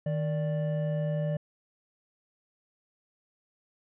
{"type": "tone pair together", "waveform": "triangle", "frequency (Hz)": [155.48, 587], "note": ["D#3", "D5"], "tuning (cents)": [-1, -1], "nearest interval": "octave + major seventh", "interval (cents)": 2300, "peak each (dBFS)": [-26, -31], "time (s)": [0.06, 1.37], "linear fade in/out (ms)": 5, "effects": ["resampled to 8000 Hz"]}